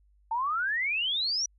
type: exponential sweep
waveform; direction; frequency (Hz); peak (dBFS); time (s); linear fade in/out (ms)
sine; up; 877 to 5920; -26; 0.31-1.46; 5
effects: added 50 Hz sine -60 dBFS peak until 1.58 s